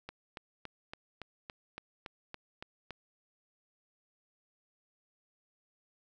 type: click train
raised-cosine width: 0.3 ms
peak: -26 dBFS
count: 11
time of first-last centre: 0.09-2.907 s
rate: 3.55 Hz
effects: none